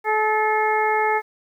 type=harmonic tone with a mistuned harmonic; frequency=430.6 Hz; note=A4; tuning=37 cents flat; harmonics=1 / 2 / 3 / 4 / 5; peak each=-23 / -20 / -28 / -27 / -26 dBFS; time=0.04-1.22 s; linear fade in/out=50 ms; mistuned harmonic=4; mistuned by=+20 cents; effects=9-bit